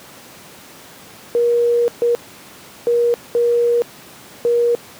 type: tone bursts at uneven times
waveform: sine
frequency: 475.2 Hz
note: A#4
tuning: 33 cents sharp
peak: -12 dBFS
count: 5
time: 1.35-1.88 / 2.02-2.15 / 2.87-3.14 / 3.35-3.82 / 4.45-4.75 s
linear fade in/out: 0 ms
effects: pink hiss -40 dBFS RMS until 4.99 s + high-pass 150 Hz 12 dB/octave